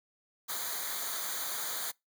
white noise with comb filter, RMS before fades -36 dBFS, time 0.48-1.92 s, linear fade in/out 20 ms, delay 0.37 ms, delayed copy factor -0.85, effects noise-tail reverb RT60 0.2 s tail -25 dB re dry

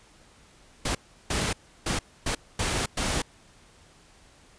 pink noise bursts at uneven times, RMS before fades -27 dBFS, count 6, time 0.85-0.95 / 1.3-1.53 / 1.86-1.99 / 2.26-2.35 / 2.59-2.86 / 2.97-3.22 s, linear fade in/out 5 ms, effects pink hiss -56 dBFS RMS until 4.58 s + resampled to 22050 Hz

